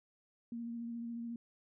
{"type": "tone with vibrato", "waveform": "sine", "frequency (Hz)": 233.8, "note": "A#3", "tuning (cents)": 5, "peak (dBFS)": -39, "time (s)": [0.52, 1.36], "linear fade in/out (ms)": 2, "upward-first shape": "sine", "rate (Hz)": 14, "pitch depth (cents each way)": 19, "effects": []}